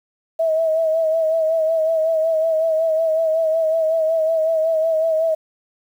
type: tone with vibrato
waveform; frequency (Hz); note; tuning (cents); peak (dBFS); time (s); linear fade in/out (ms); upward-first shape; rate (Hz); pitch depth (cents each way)
sine; 643; E5; -43; -15; 0.39-5.35; 10; sine; 5.4; 42
effects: 8-bit